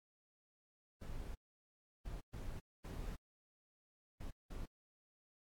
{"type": "noise bursts at uneven times", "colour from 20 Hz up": "brown", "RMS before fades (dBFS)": -45, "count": 6, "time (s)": [[1.01, 1.35], [2.05, 2.21], [2.33, 2.6], [2.84, 3.16], [4.2, 4.31], [4.5, 4.66]], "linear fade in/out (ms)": 10, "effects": ["AAC 64 kbps"]}